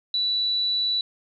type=tone; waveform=sine; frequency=3951 Hz; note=B7; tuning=in tune; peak=-21 dBFS; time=0.14-1.01 s; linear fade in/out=2 ms; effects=none